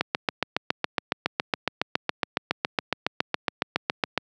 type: click train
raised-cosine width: 0.3 ms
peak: -5 dBFS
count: 31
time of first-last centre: 0.01-4.177 s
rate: 7.2 Hz
effects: high-pass 150 Hz 12 dB/octave